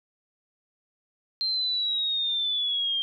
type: linear sweep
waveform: sine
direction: down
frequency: 4163 to 3177 Hz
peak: -24 dBFS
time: 1.41-3.02 s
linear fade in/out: 0 ms
effects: none